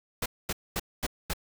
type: noise bursts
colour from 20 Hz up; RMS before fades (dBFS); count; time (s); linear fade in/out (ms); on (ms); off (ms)
pink; -30; 5; 0.22-1.335; 5; 39; 230
effects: none